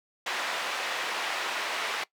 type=band-pass noise; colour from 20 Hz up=white; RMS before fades=-32 dBFS; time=0.26-2.04 s; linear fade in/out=5 ms; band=560 to 2600 Hz; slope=12 dB/octave; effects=noise-tail reverb RT60 0.1 s tail -20 dB re dry